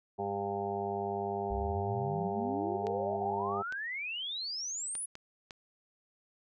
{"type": "harmonic tone", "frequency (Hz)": 100, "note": "G2", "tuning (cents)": 35, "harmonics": [1, 2, 4, 5, 6, 7, 8, 9], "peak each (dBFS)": [-45, -42, -36, -47, -48, -38, -39, -44], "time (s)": [0.18, 3.63], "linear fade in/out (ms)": 20}
{"type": "exponential sweep", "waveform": "sine", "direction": "up", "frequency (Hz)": [60.6, 10548], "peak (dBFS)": -35, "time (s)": [1.5, 5.06], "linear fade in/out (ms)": 10}
{"type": "clicks", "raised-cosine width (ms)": 0.2, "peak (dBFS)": -27, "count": 5, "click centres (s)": [2.869, 3.724, 4.953, 5.154, 5.508]}
{"effects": []}